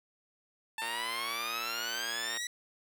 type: exponential sweep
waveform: 15% pulse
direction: up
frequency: 880 to 1968 Hz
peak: -28 dBFS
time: 0.78-2.47 s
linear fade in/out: 2 ms
type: click train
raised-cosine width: 0.3 ms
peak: -23 dBFS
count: 181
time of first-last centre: 0.82-2.372 s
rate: 116 Hz
effects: high-pass 300 Hz 12 dB/octave